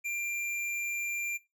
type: tone with tanh clipping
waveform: sine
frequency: 2378 Hz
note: D7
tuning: 21 cents sharp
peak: -33 dBFS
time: 0.04-1.38 s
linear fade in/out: 20 ms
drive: 14 dB
effects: noise-tail reverb RT60 0.2 s tail -17 dB re dry